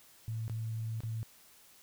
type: tone with dropouts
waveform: sine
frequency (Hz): 112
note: A2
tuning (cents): +31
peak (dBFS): -34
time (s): 0.28-1.23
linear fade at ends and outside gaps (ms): 0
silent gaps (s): 0.48-0.497 / 1.005-1.035
effects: white hiss -60 dBFS RMS until 1.82 s